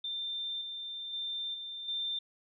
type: tone with level steps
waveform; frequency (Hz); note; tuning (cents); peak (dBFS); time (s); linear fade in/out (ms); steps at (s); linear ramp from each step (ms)
sine; 3582; A7; +30; -34 / -38 / -34 / -39 / -32; 0.04-2.19; 5; 0.61 / 1.13 / 1.54 / 1.88; 5
effects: none